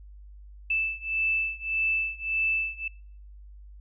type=beating tone pair; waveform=sine; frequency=2637 / 2638.7 Hz; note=E7 / E7; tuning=0 / +1 cents; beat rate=1.7 Hz; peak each=-28 / -29 dBFS; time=0.7-2.88 s; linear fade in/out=5 ms; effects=noise-tail reverb RT60 0.6 s tail -26 dB re dry + added 50 Hz sine -44 dBFS peak until 3.8 s